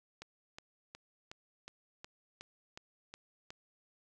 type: click train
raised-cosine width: 0.2 ms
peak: -29 dBFS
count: 10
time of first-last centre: 0.22-3.505 s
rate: 2.74 Hz
effects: none